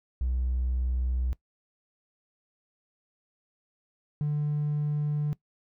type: tone pair in turn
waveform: triangle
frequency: 62.6 / 148.29 Hz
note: B1 / D3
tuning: +24 / +17 cents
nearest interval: octave + minor third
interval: 1493 cents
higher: second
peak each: -22 dBFS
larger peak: neither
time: 0.21-1.33 / 4.21-5.33 s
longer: neither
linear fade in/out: 0 ms
effects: noise-tail reverb RT60 0.1 s tail -21 dB re dry + tanh soft clip ceiling -21 dBFS